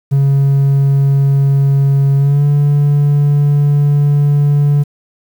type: tone with pitch glide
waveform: triangle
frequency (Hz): 138.59 to 144.56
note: C#3 to D3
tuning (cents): 0 to -27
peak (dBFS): -5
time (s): 0.11-4.84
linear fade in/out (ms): 20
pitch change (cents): +73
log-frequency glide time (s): 2.17-2.44
effects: tanh soft clip ceiling -1 dBFS + 7-bit